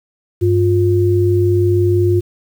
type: tone pair together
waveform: sine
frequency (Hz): 99.14 / 353.3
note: G2 / F4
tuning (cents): +20 / +20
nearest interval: octave + minor seventh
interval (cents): 2200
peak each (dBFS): -13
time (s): 0.41-2.21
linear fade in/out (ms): 20
effects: 7-bit